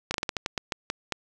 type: slowing click train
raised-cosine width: 0.2 ms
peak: -10 dBFS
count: 11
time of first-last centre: 0.11-1.123 s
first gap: 32 ms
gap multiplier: 1.24
effects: none